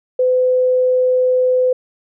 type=tone; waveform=sine; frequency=507 Hz; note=B4; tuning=45 cents sharp; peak=-11 dBFS; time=0.19-1.73 s; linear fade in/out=5 ms; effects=none